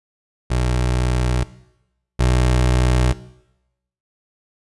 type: tone pair in turn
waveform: 25% pulse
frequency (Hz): 61.74 / 62.07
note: B1 / B1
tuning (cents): 0 / +9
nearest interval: unison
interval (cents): 9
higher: second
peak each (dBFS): -13 / -10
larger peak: second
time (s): 0.5-1.44 / 2.19-3.13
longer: neither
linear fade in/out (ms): 10
effects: noise-tail reverb RT60 0.9 s tail -18 dB re dry + resampled to 24000 Hz